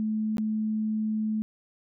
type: tone with dropouts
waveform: sine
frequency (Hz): 216.5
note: A3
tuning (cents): -28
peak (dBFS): -25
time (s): 0-1.42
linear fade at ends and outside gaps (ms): 0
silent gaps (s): 0.37-0.382
effects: none